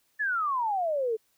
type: exponential sweep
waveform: sine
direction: down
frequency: 1770 to 426.9 Hz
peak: -25 dBFS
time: 0.19-1.17 s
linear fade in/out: 20 ms
effects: white hiss -70 dBFS RMS until 1.37 s